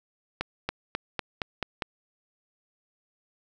accelerating click train, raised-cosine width 0.3 ms, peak -12 dBFS, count 7, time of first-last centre 0.41-1.822 s, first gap 280 ms, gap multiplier 0.93, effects none

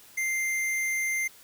sine tone with hard clipping, 2093 Hz, C7, in tune, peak -27 dBFS, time 0.17-1.28 s, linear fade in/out 10 ms, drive 18 dB, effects white hiss -53 dBFS RMS until 1.43 s

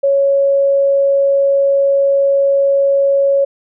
sine tone, 554.4 Hz, C#5, in tune, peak -9 dBFS, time 0.03-3.45 s, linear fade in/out 10 ms, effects none

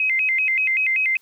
sine tone with vibrato, 2301 Hz, D7, 36 cents flat, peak -17 dBFS, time 0-1.17 s, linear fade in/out 2 ms, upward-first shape square, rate 5.2 Hz, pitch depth 170 cents each way, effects white hiss -60 dBFS RMS until 1.21 s + high-pass 60 Hz 12 dB/octave

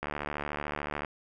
click train, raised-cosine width 0.5 ms, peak -18 dBFS, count 76, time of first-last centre 0.03-1.048 s, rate 73.7 Hz, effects none

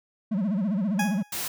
triangle tone with vibrato, 199.6 Hz, G3, 32 cents sharp, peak -21 dBFS, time 0.31-1.23 s, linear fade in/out 10 ms, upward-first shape sine, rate 15 Hz, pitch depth 200 cents each way
20% pulse tone with exponential decay, 831 Hz, G#5, 1 cent sharp, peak -18 dBFS, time 0.99-1.35 s, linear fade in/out 5 ms, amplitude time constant 77 ms
white noise, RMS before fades -31 dBFS, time 1.32-1.48 s, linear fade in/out 5 ms
effects none

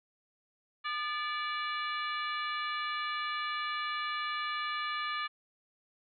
harmonic tone with a mistuned harmonic, 580 Hz, D5, 22 cents flat, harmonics 2 / 3 / 4 / 5 / 6 / 7, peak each -35 / -39 / -41 / -43 / -45 / -46 dBFS, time 0.84-5.28 s, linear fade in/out 20 ms, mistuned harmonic 2, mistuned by +71 cents, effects none

